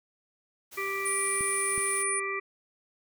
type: noise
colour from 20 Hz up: white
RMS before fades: -46 dBFS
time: 0.71-2.04 s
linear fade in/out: 20 ms
type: harmonic tone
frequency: 392 Hz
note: G4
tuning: in tune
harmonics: 1 / 3 / 5 / 6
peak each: -35 / -35 / -35 / -35 dBFS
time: 0.77-2.4 s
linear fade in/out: 10 ms
type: tone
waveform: sine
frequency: 9397 Hz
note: D9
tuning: in tune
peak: -28 dBFS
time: 1.05-2.2 s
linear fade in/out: 10 ms
type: clicks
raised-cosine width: 3 ms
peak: -27 dBFS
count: 2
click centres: 1.409 / 1.779 s
effects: none